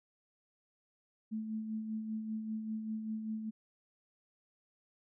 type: tone with tremolo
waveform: sine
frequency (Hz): 218.6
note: A3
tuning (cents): -11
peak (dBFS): -34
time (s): 1.31-3.51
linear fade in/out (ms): 20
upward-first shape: sine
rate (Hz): 5.1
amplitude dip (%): 45
effects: none